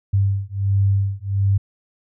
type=beating tone pair; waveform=sine; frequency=98 / 99.4 Hz; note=G2 / G2; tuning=0 / +25 cents; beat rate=1.4 Hz; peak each=-19 dBFS; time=0.13-1.58 s; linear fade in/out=10 ms; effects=none